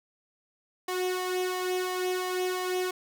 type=tone with flanger; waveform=sawtooth; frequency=366.5 Hz; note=F#4; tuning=16 cents flat; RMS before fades=-30 dBFS; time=0.88-2.91 s; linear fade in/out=5 ms; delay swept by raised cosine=1.7 to 2.41 ms; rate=2.9 Hz; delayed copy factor=+0.6; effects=none